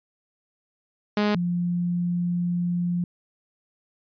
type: tone pair in turn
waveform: sawtooth / sine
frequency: 208.3 / 175.16 Hz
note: G#3 / F3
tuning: +5 / +5 cents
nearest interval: minor third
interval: 300 cents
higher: first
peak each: -16 / -22 dBFS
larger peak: first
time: 1.17-1.35 / 1.35-3.04 s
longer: second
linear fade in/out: 2 ms
effects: resampled to 11025 Hz